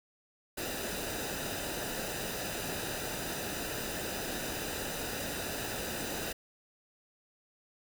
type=noise with comb filter; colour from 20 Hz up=pink; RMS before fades=-37 dBFS; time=0.57-6.33 s; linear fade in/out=10 ms; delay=0.91 ms; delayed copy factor=-0.6; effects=none